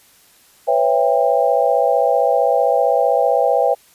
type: chord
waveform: sine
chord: C# half-diminished seventh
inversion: third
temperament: just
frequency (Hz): 498.9 / 554.4 / 665.2 / 798.3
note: B4 / C#5 / E5 / G5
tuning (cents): +17 / 0 / +16 / +31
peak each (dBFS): -18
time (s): 0.67-3.75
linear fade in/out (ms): 20
effects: white hiss -51 dBFS RMS until 3.94 s + resampled to 32000 Hz